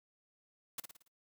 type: noise with echo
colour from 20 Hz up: white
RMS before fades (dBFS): -39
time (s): 0.78-0.8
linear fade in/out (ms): 5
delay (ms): 56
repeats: 5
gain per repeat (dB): -6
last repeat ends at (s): 1.08
effects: noise-tail reverb RT60 0.1 s tail -25 dB re dry